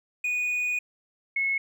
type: tone pair in turn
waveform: triangle / sine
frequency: 2469 / 2185 Hz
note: D#7 / C#7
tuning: -14 / -26 cents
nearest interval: major second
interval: 212 cents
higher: first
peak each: -23 dBFS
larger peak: neither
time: 0.24-0.79 / 1.36-1.58 s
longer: first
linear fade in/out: 5 ms
effects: none